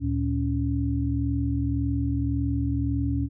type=tone cluster; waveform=sine; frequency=73.4 / 115.2 / 279.5 Hz; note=D2 / A#2 / C#4; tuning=0 / -20 / +14 cents; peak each=-27 dBFS; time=0-3.29 s; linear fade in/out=50 ms; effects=none